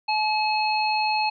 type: harmonic tone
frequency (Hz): 857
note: A5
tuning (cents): -46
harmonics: 1 / 3 / 5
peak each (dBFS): -22 / -27 / -29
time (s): 0.08-1.3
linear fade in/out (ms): 10
effects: none